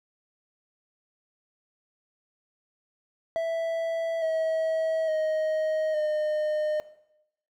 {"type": "tone with pitch steps", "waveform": "triangle", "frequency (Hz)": [659.3, 642.4, 625.9, 609.8], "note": ["E5", "E5", "D#5", "D#5"], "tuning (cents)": [0, -45, 10, -35], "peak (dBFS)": -22, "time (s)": [3.36, 6.8], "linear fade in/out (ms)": 0, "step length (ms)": 860, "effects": ["noise-tail reverb RT60 0.8 s tail -17 dB re dry"]}